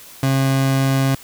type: tone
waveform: 30% pulse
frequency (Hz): 134.8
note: C#3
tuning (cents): -48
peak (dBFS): -12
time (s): 0.23-1.15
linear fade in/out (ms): 2
effects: white hiss -41 dBFS RMS until 1.23 s